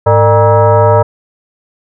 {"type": "tone with frequency modulation", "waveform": "sine", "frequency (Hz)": 246.9, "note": "B3", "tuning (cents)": 0, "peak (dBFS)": -4, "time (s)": [0.06, 1.03], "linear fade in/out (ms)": 10, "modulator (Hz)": 351, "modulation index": 2.3, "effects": []}